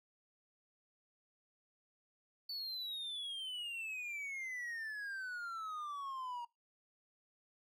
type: exponential sweep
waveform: triangle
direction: down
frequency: 4514 to 942 Hz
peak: -39 dBFS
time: 2.49-6.45 s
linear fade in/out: 5 ms
effects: noise-tail reverb RT60 0.2 s tail -23 dB re dry